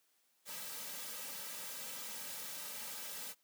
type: noise with comb filter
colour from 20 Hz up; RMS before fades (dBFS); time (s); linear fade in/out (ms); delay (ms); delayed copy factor
white; -45; 0.45-3.35; 50; 2.8; -0.95
effects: white hiss -75 dBFS RMS until 3.43 s + high-pass 200 Hz 12 dB/octave